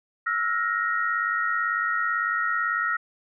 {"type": "tone cluster", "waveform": "sine", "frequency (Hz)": [1323, 1421, 1876], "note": ["E6", "F6", "A#6"], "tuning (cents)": [6, 30, 11], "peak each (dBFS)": -27, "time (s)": [0.26, 2.97], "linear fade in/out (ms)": 10, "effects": []}